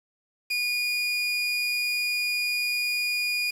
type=tone; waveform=30% pulse; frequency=2443 Hz; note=D#7; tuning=32 cents flat; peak=-22 dBFS; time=0.5-3.51 s; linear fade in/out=10 ms; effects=low-pass 12000 Hz 12 dB/octave + 8-bit